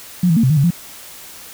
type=tone with pitch steps; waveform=sine; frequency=178.9 / 163.1 / 227.6 / 130.1 / 155.6 / 138.2 / 172.7 Hz; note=F3 / E3 / A#3 / C3 / D#3 / C#3 / F3; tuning=+42 / -18 / -41 / -9 / 0 / -5 / -19 cents; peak=-10 dBFS; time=0.23-0.706 s; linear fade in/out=5 ms; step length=68 ms; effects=white hiss -37 dBFS RMS until 1.53 s